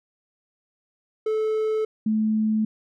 triangle / sine tone pair in turn, 435.1 / 217 Hz, A4 / A3, -19 / -24 cents, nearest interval octave, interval 1205 cents, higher first, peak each -19 dBFS, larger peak neither, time 1.26-1.85 / 2.06-2.65 s, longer neither, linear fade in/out 5 ms, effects none

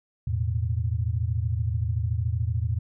sine chord, E suspended fourth, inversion none, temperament equal, 82.41 / 110 / 123.47 Hz, E2 / A2 / B2, 0 / 0 / 0 cents, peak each -27 / -26 / -32 dBFS, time 0.27-2.79 s, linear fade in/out 5 ms, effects none

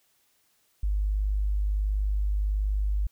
sine tone, 50.7 Hz, G#1, 41 cents flat, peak -23 dBFS, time 0.83-3.07 s, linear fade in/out 5 ms, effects white hiss -68 dBFS RMS until 3.11 s

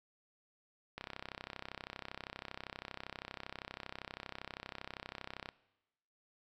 click train, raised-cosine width 0.3 ms, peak -26 dBFS, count 148, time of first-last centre 0.98-5.489 s, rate 32.6 Hz, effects noise-tail reverb RT60 1.0 s tail -20 dB re dry

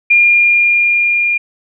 sine tone with level ramp, 2410 Hz, D7, 44 cents sharp, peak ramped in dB -5 to -11 dBFS, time 0.1-1.38 s, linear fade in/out 10 ms, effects none

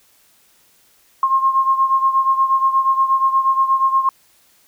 sine beating tone pair, 1067 / 1075.4 Hz, C6 / C6, +34 / +47 cents, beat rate 8.4 Hz, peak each -14 / -19 dBFS, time 1.23-4.09 s, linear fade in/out 2 ms, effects white hiss -55 dBFS RMS until 4.67 s

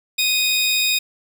30% pulse tone pair together, 2489 / 3711 Hz, D#7 / A#7, 0 / -9 cents, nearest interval perfect fifth, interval 691 cents, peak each -17 dBFS, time 0.18-0.99 s, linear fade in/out 10 ms, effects 7-bit

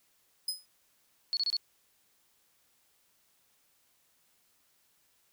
sawtooth tone with exponential decay, 5040 Hz, D#8, 21 cents sharp, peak -25 dBFS, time 0.48-0.66 s, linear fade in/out 5 ms, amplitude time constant 38 ms
sine tone bursts, 4380 Hz, C#8, 22 cents flat, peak -27 dBFS, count 4, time 1.33-1.567 s, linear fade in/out 0 ms, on 39 ms, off 27 ms
effects white hiss -70 dBFS RMS until 5.32 s

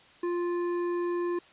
triangle tone with hard clipping, 349.2 Hz, F4, in tune, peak -29 dBFS, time 0.23-1.39 s, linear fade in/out 5 ms, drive 13 dB, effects white hiss -56 dBFS RMS until 1.52 s + resampled to 8000 Hz

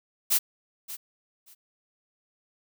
blue noise with echo, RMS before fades -22 dBFS, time 0.3-0.39 s, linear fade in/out 20 ms, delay 580 ms, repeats 2, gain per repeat -15 dB, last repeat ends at 1.55 s, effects none

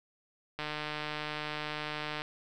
click train, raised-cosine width 0.3 ms, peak -20 dBFS, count 247, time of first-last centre 0.59-2.219 s, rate 151 Hz, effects none

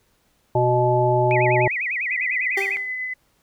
harmonic tone, 123.47 Hz, B2, in tune, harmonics 1 / 3 / 5 / 7, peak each -21 / -21 / -21 / -21 dBFS, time 0.55-1.68 s, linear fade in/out 5 ms
sine tone with vibrato, 2203 Hz, C#7, 11 cents flat, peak -22 dBFS, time 1.31-2.77 s, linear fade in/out 0 ms, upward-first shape sine, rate 10 Hz, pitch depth 260 cents each way
sine tone with tremolo, 2017 Hz, B6, 36 cents sharp, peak -24 dBFS, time 2.1-3.14 s, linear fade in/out 10 ms, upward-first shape sine, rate 8.9 Hz, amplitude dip 25%
30% pulse tone with exponential decay, 392 Hz, G4, in tune, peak -19 dBFS, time 2.57-2.93 s, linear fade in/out 5 ms, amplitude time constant 77 ms
effects pink hiss -64 dBFS RMS until 3.42 s

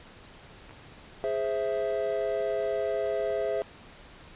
clicks, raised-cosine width 0.5 ms, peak -33 dBFS, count 2, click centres 0.694 / 0.709 s
triangle chord, Ab augmented, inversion none, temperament equal, 415.3 / 523.3 / 659.3 Hz, Ab4 / C5 / E5, 0 / 0 / 0 cents, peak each -29 / -30 / -28 dBFS, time 1.24-3.62 s, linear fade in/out 0 ms
effects pink hiss -50 dBFS RMS until 4.35 s + resampled to 8000 Hz

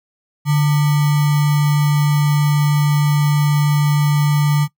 sine tone with sample-and-hold, 146.83 Hz, D3, in tune, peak -11 dBFS, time 0.45-4.68 s, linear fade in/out 50 ms, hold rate 1050 Hz, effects noise-tail reverb RT60 0.1 s tail -20 dB re dry

